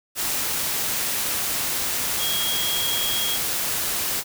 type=tone in noise; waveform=sine; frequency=3279 Hz; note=G#7; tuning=23 cents flat; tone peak=-25 dBFS; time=2.18-3.39 s; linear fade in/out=50 ms; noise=white; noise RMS=-25 dBFS; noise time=0.15-4.24 s; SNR=-3 dB; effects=none